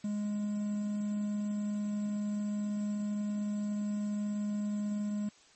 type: tone with quantisation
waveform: triangle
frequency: 207.7 Hz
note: G#3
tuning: in tune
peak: -29 dBFS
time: 0.04-5.29 s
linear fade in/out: 5 ms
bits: 9
effects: white hiss -61 dBFS RMS until 5.55 s + MP3 32 kbps